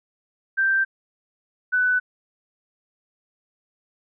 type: tone pair in turn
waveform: sine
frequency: 1568 / 1495.8 Hz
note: G6 / F#6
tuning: 0 / +18 cents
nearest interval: minor second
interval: 82 cents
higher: first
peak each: -17 dBFS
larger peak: neither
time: 0.57-0.85 / 1.72-2 s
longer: neither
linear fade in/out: 20 ms
effects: none